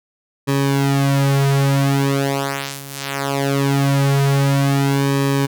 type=tone with flanger; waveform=sawtooth; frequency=138.59 Hz; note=C#3; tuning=in tune; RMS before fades=-17 dBFS; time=0.47-5.47 s; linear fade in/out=20 ms; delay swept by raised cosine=1.4 to 7.2 ms; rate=0.21 Hz; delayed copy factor=-0.85; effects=none